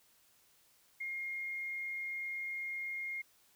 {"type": "tone", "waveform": "sine", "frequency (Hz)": 2134, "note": "C7", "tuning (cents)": 34, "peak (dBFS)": -37, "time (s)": [1, 3.22], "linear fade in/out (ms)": 10, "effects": ["white hiss -68 dBFS RMS until 3.55 s"]}